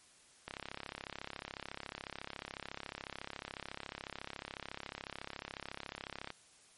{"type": "click train", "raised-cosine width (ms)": 0.3, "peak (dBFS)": -25, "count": 199, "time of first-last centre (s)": [0.48, 6.304], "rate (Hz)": 34, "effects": ["white hiss -63 dBFS RMS until 6.77 s", "MP3 48 kbps"]}